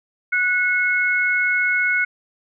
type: tone pair together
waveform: sine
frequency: 1473 / 2182 Hz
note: F#6 / C#7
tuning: -8 / -28 cents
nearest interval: perfect fifth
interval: 680 cents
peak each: -19 dBFS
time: 0.32-2.05 s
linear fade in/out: 10 ms
effects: none